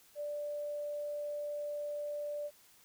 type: tone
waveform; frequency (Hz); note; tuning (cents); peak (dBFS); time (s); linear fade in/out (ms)
sine; 587.3; D5; 0; -36; 0.15-2.51; 50
effects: white hiss -63 dBFS RMS until 2.84 s

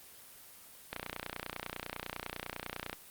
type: click train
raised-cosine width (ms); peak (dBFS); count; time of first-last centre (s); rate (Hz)
0.3; -20; 61; 0.93-2.93; 30
effects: white hiss -54 dBFS RMS until 3.1 s + Opus 24 kbps

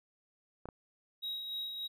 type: clicks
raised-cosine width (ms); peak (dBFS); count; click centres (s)
1; -29; 2; 0.656 / 0.688
type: tone with tremolo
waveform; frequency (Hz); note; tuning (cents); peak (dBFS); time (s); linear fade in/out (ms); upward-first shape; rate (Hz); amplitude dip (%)
triangle; 3814; A#7; +39; -34; 1.22-1.88; 20; sine; 3.4; 40
effects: none

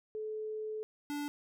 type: tone pair in turn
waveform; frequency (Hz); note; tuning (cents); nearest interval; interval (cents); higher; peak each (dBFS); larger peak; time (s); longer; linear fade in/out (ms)
sine / square; 432 / 290.9; A4 / D4; -32 / -16; perfect fifth; 684; first; -36 / -36; neither; 0.15-0.83 / 1.1-1.28; first; 0
effects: none

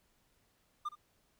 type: tone with echo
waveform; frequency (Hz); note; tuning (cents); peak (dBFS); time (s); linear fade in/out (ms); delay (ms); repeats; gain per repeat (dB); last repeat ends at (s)
triangle; 1203; D6; +41; -32; 0.85-0.89; 10; 65; 1; -14; 0.955
effects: pink hiss -73 dBFS RMS until 1.39 s

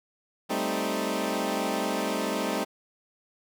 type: chord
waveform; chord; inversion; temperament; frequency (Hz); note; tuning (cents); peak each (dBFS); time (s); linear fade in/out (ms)
15% pulse; A half-diminished seventh; third; equal; 196 / 220 / 261.6 / 311.1; G3 / A3 / C4 / Eb4; 0 / 0 / 0 / 0; -26; 0.49-2.65; 20
effects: none

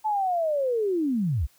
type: linear sweep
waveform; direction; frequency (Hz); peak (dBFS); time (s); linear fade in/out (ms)
sine; down; 878 to 53.9; -22; 0.04-1.47; 20
effects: white hiss -61 dBFS RMS until 1.58 s

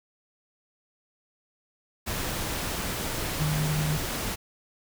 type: tone in noise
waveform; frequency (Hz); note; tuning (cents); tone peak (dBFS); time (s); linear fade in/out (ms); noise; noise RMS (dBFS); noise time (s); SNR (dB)
sine; 152.3; D#3; -37; -25; 3.39-3.98; 20; pink; -31; 2.06-4.36; +3
effects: none

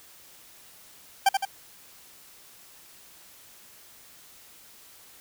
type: tone with echo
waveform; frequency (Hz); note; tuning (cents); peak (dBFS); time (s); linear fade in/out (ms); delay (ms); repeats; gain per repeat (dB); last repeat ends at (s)
40% pulse; 784; G5; 0; -15; 1.26-1.29; 5; 81; 2; -5; 1.452
effects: white hiss -52 dBFS RMS until 5.2 s

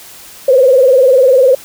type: tone with vibrato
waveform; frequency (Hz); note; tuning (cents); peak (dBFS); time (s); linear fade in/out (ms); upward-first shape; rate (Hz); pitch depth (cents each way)
sine; 520; C5; -11; -4; 0.48-1.55; 5; sine; 20; 110
effects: white hiss -35 dBFS RMS until 1.64 s

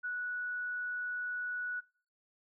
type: tone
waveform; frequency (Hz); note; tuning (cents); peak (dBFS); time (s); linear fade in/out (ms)
sine; 1472; F#6; -9; -34; 0.03-1.81; 20
effects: noise-tail reverb RT60 0.4 s tail -22 dB re dry

